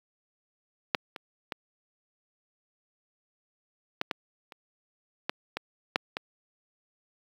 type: clicks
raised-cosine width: 0.3 ms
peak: -6 / -22 / -16 / -11 / -12 / -29 / -11 / -15 / -6 / -14 dBFS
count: 10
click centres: 0.948 / 1.162 / 1.522 / 4.014 / 4.112 / 4.522 / 5.295 / 5.57 / 5.959 / 6.169 s
effects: high-pass 200 Hz 12 dB/octave + 8-bit